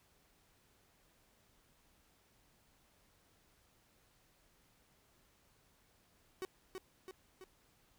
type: tone with echo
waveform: 45% pulse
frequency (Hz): 375.4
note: F#4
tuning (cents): +25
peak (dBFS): -39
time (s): 6.42-6.45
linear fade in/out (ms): 0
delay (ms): 330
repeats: 3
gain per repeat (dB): -4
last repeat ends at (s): 7.44
effects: pink hiss -71 dBFS RMS until 7.98 s